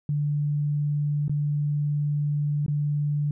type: tone with dropouts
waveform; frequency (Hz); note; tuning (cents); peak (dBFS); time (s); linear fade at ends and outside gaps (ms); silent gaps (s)
sine; 146.83; D3; 0; -22; 0.09-3.31; 2; 1.281-1.295 / 2.663-2.681
effects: none